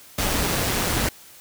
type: noise with amplitude modulation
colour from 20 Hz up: pink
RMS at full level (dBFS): -21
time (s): 0.18-1.09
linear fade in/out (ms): 5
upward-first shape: sine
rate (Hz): 186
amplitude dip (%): 45
effects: white hiss -47 dBFS RMS until 1.4 s